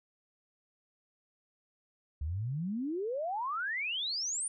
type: exponential sweep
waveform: sine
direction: up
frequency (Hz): 69.3 to 9480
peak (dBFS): -32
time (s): 2.21-4.48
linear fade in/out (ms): 5
effects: none